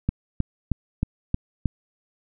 click train, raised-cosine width 5 ms, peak -9 dBFS, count 6, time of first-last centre 0.09-1.657 s, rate 3.19 Hz, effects none

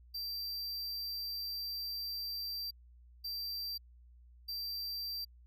square tone bursts at uneven times, 4699 Hz, D8, in tune, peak -38 dBFS, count 3, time 0.14-2.71 / 3.24-3.78 / 4.48-5.25 s, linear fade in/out 10 ms, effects added 60 Hz sine -56 dBFS peak until 5.46 s

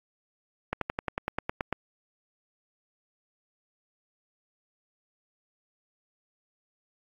slowing click train, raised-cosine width 0.5 ms, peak -13 dBFS, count 11, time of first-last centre 0.73-1.727 s, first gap 83 ms, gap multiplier 1.04, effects AAC 48 kbps

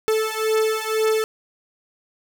45% pulse beating tone pair, 437 / 439 Hz, A4 / A4, -12 / -4 cents, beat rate 2 Hz, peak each -22 dBFS, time 0.08-1.24 s, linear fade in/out 0 ms, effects none

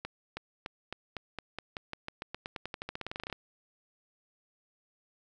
accelerating click train, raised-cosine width 0.3 ms, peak -21 dBFS, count 28, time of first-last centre 0.05-3.327 s, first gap 320 ms, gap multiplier 0.91, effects none

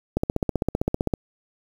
click train, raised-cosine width 2 ms, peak -8 dBFS, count 16, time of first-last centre 0.17-1.138 s, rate 15.5 Hz, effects 7-bit

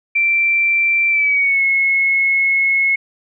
sine tone with pitch glide, 2349 to 2179 Hz, D7 to C#7, 0 to -30 cents, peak -12 dBFS, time 0.15-2.96 s, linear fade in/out 10 ms, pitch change -130 cents, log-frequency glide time 1.09-1.63 s, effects none

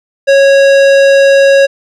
sine tone with tanh clipping, 551 Hz, C#5, 11 cents flat, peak -5 dBFS, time 0.27-1.67 s, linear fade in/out 20 ms, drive 17 dB, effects none

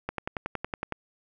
click train, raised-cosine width 0.5 ms, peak -15 dBFS, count 10, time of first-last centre 0.09-0.923 s, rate 10.8 Hz, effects none

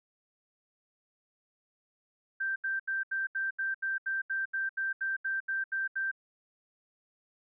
sine tone bursts, 1568 Hz, G6, in tune, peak -29 dBFS, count 16, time 2.4-6.115 s, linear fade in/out 10 ms, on 160 ms, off 77 ms, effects none

